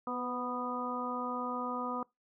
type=harmonic tone with a mistuned harmonic; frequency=246.9 Hz; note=B3; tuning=in tune; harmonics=1 / 2 / 3 / 4 / 5; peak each=-39 / -41 / -43 / -40 / -38 dBFS; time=0.07-2.03 s; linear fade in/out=2 ms; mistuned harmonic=2; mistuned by=+21 cents; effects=noise-tail reverb RT60 0.2 s tail -24 dB re dry